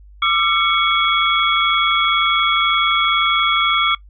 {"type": "tone cluster", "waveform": "sine", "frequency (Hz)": [1185, 1347, 2224, 3346], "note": ["D6", "E6", "C#7", "G#7"], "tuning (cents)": [15, 37, 5, 12], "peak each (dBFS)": -19, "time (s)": [0.22, 3.95], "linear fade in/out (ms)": 5, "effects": ["noise-tail reverb RT60 0.1 s tail -20 dB re dry", "added 50 Hz sine -40 dBFS peak until 4.09 s"]}